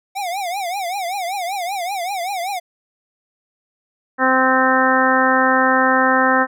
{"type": "tone with vibrato", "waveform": "square", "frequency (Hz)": 746, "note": "F#5", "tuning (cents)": 14, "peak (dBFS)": -22, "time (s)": [0.15, 2.6], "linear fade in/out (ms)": 20, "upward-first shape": "triangle", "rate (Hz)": 5.2, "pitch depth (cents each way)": 190}
{"type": "harmonic tone", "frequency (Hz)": 260, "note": "C4", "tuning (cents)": -11, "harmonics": [1, 2, 3, 4, 5, 6, 7], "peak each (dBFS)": [-20, -20, -20, -20, -20, -20, -20], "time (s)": [4.18, 6.47], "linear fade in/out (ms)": 50}
{"effects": []}